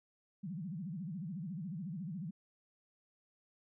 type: tone with vibrato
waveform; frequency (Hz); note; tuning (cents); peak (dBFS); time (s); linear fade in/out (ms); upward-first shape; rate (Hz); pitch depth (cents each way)
sine; 174.61; F3; 0; -39; 0.43-2.31; 10; sine; 14; 270
effects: none